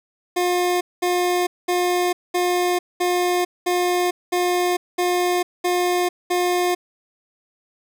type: tone bursts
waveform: 25% pulse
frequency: 356.6 Hz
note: F4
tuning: 36 cents sharp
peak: -14 dBFS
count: 10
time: 0.36-6.75 s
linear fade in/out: 10 ms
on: 450 ms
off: 210 ms
effects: none